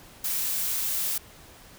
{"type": "noise", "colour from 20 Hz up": "blue", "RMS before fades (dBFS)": -28, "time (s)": [0.24, 1.18], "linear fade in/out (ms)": 5, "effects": ["pink hiss -50 dBFS RMS until 1.78 s"]}